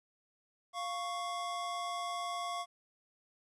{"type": "tone pair together", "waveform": "square", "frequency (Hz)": [699, 1109.6], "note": ["F5", "C#6"], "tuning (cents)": [1, 1], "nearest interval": "minor sixth", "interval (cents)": 800, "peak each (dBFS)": [-40, -39], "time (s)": [0.73, 2.66], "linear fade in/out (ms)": 50, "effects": ["resampled to 22050 Hz", "12-bit"]}